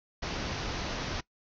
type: low-pass noise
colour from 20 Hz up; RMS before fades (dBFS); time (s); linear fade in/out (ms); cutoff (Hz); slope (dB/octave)
pink; -35; 0.22-1.21; 10; 6200; 96
effects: noise-tail reverb RT60 0.1 s tail -21 dB re dry